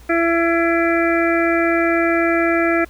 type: harmonic tone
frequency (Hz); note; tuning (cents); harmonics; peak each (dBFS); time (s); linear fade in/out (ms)
335.5; E4; +31; 1 / 2 / 4 / 5 / 6 / 7; -17 / -20 / -23 / -24 / -25 / -25; 0.09-2.85; 10
effects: added 60 Hz sine -41 dBFS peak until 2.89 s + pink hiss -49 dBFS RMS until 2.89 s